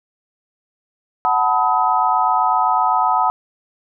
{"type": "chord", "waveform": "sine", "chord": "B dominant seventh", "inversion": "second", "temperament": "equal with one note detuned", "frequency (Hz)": [740, 880, 987.8, 1268.5], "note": ["F#5", "A5", "B5", "D#6"], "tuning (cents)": [0, 0, 0, 33], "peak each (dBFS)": -19, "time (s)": [1.25, 3.3], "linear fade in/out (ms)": 0, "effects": []}